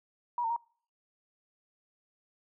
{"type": "tone with pitch steps", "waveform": "sine", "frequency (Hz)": [962, 908, 940], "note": ["B5", "A#5", "A#5"], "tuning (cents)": [-46, -46, 14], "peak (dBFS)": -28, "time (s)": [0.38, 0.563], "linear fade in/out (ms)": 2, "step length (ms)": 61, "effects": ["noise-tail reverb RT60 0.5 s tail -26 dB re dry"]}